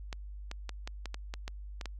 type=clicks; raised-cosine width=0.2 ms; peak=-22 dBFS; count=10; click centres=0.128 / 0.514 / 0.693 / 0.875 / 1.057 / 1.144 / 1.339 / 1.479 / 1.812 / 1.857 s; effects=added 50 Hz sine -41 dBFS peak until 1.99 s